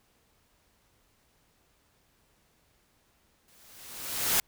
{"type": "noise with exponential growth", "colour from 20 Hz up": "white", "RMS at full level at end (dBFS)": -23, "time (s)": [3.48, 4.4], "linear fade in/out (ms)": 2, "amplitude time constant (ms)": 200, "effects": ["pink hiss -68 dBFS RMS until 4.47 s"]}